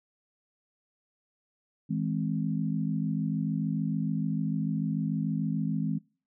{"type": "chord", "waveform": "sine", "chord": "E augmented", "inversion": "none", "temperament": "equal with one note detuned", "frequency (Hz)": [160.96, 207.7, 261.6], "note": ["E3", "G#3", "B#3"], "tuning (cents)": [-41, 0, 0], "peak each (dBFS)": [-30, -31, -33], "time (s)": [1.89, 5.99], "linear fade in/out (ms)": 20, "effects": ["noise-tail reverb RT60 0.4 s tail -24 dB re dry"]}